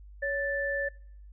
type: tone pair together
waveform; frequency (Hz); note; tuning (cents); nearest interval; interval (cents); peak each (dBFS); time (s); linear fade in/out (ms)
sine; 559.8 / 1760; C#5 / A6; +17 / 0; octave + minor sixth; 1983; -31 / -30; 0.22-0.89; 10
effects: noise-tail reverb RT60 0.7 s tail -25 dB re dry + added 50 Hz sine -46 dBFS peak until 1.32 s